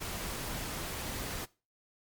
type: noise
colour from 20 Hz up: pink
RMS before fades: -38 dBFS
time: 0-1.46 s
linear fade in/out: 20 ms
effects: noise-tail reverb RT60 0.3 s tail -20 dB re dry + MP3 96 kbps